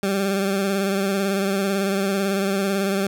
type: tone with vibrato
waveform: 20% pulse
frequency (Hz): 196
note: G3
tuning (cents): 0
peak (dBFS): -15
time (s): 0.03-3.07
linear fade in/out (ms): 2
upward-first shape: sine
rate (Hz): 18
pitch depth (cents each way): 40
effects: none